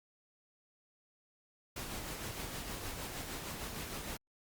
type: noise with tremolo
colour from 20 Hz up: pink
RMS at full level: -41 dBFS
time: 1.76-4.17 s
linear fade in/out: 5 ms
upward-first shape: sine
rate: 6.5 Hz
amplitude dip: 35%
effects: Opus 48 kbps